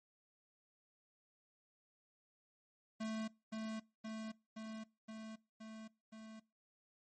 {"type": "tone with echo", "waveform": "square", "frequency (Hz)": 220, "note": "A3", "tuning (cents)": 0, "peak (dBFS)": -40, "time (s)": [3, 3.28], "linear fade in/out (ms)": 10, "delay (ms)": 520, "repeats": 6, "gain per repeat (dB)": -2, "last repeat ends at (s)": 6.4, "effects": ["noise-tail reverb RT60 0.3 s tail -24 dB re dry", "MP3 32 kbps"]}